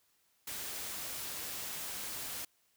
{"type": "noise", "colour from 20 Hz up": "white", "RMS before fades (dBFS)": -41, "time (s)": [0.47, 2.45], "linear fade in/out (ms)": 5, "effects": ["white hiss -73 dBFS RMS until 2.76 s"]}